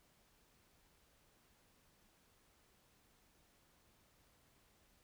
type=silence; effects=pink hiss -72 dBFS RMS until 5.03 s